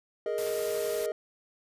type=chord; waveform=triangle; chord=Ab suspended second; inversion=none; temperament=equal; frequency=415.3 / 466.2 / 622.3 Hz; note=Ab4 / Bb4 / Eb5; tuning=0 / 0 / 0 cents; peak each=-31 dBFS; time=0.26-1.12 s; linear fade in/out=2 ms
type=noise; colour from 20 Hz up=white; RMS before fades=-40 dBFS; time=0.38-1.06 s; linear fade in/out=0 ms
effects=resampled to 32000 Hz